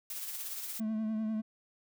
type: noise with tremolo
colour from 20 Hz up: blue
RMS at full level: -38 dBFS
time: 0.1-0.8 s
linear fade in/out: 2 ms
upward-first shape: triangle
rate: 17 Hz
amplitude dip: 45%
type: tone with vibrato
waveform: triangle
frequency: 218.5 Hz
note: A3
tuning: 12 cents flat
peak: -29 dBFS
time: 0.79-1.42 s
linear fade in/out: 20 ms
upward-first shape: triangle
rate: 10 Hz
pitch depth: 37 cents each way
effects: none